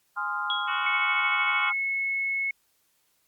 sine chord, F minor seventh, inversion first, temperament equal with one note detuned, 830.6 / 1039.3 / 1244.5 / 1396.9 Hz, Ab5 / C6 / Eb6 / F6, 0 / -12 / 0 / 0 cents, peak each -35 / -33 / -35 / -30 dBFS, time 0.16-1.73 s, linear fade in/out 20 ms
sine tone with exponential decay, 3322 Hz, G#7, in tune, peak -24 dBFS, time 0.5-0.96 s, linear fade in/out 1 ms, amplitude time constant 99 ms
harmonic tone, 370 Hz, F#4, in tune, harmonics 3 / 4 / 5 / 6 / 7 / 8 / 9, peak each -33 / -35 / -41 / -37 / -36 / -40 / -37 dBFS, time 0.67-1.71 s, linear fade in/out 20 ms
sine tone with pitch glide, 2207 to 2190 Hz, C#7 to C#7, -8 to -22 cents, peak -25 dBFS, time 0.86-2.51 s, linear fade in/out 5 ms, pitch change -14 cents, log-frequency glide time 1.62-1.68 s
effects white hiss -69 dBFS RMS until 3.27 s + Opus 48 kbps

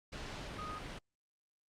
sine tone in noise, 1244.5 Hz, D#6, in tune, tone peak -42 dBFS, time 0.58-0.79 s, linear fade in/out 10 ms, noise pink, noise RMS -44 dBFS, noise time 0.12-0.99 s, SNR -1 dB, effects low-pass 5000 Hz 12 dB/octave + Opus 48 kbps

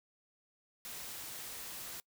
white noise, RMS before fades -45 dBFS, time 0.85-2 s, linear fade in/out 0 ms, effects noise-tail reverb RT60 0.1 s tail -24 dB re dry

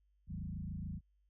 sine tone with frequency modulation, 123.47 Hz, B2, in tune, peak -39 dBFS, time 0.27-1.01 s, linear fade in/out 50 ms, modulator 26.9 Hz, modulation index 2.9, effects added 50 Hz sine -70 dBFS peak until 1.29 s

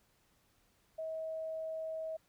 sine tone, 640 Hz, D#5, 49 cents sharp, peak -37 dBFS, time 0.98-2.17 s, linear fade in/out 10 ms, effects pink hiss -72 dBFS RMS until 2.28 s

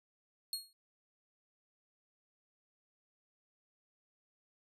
sawtooth tone with exponential decay, 4293 Hz, C8, 44 cents sharp, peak -30 dBFS, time 0.53-0.73 s, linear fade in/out 1 ms, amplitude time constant 43 ms, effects resampled to 32000 Hz

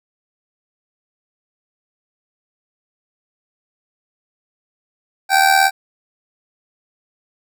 25% pulse tone with amplitude modulation, 776 Hz, G5, 18 cents flat, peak -4 dBFS, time 5.29-5.71 s, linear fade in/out 50 ms, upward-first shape sine, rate 77.4 Hz, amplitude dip 65%, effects none

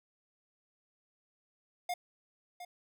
square tone with echo, 712 Hz, F5, 33 cents sharp, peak -33 dBFS, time 1.89-1.94 s, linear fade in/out 5 ms, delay 710 ms, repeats 1, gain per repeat -11 dB, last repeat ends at 2.65 s, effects none

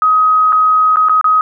sine tone with dropouts, 1262 Hz, D#6, 24 cents sharp, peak -7 dBFS, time 0.02-1.41 s, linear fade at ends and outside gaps 1 ms, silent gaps 0.523-0.528 / 0.959-0.969 / 1.086-1.095 / 1.212-1.243 s, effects none

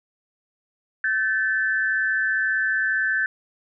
sine tone pair together, 1534 / 1749 Hz, G6 / A6, -38 / -11 cents, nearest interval major second, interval 227 cents, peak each -22 / -23 dBFS, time 1.04-3.26 s, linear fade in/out 2 ms, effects none

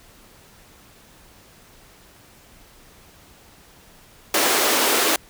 pink high-pass noise, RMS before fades -19 dBFS, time 4.34-5.16 s, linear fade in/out 2 ms, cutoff 310 Hz, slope 24 dB/octave, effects pink hiss -50 dBFS RMS until 5.29 s

